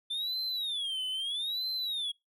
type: tone with vibrato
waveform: triangle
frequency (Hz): 3520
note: A7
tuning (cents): 0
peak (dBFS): -30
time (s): 0.1-2.12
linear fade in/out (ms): 10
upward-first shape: sine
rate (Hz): 0.78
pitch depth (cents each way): 260
effects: noise-tail reverb RT60 0.2 s tail -25 dB re dry